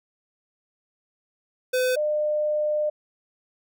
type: tone pair in turn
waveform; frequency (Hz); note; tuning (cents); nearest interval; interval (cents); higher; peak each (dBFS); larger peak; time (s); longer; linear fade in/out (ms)
square / sine; 507 / 602.9; B4 / D5; +45 / +45; minor third; 300; second; -21; neither; 1.73-1.96 / 1.96-2.9; second; 10
effects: none